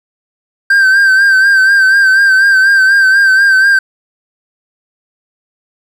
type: tone with vibrato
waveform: triangle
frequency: 1568 Hz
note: G6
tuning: in tune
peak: -3 dBFS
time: 0.7-3.79 s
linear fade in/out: 5 ms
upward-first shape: sine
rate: 4.1 Hz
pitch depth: 48 cents each way
effects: none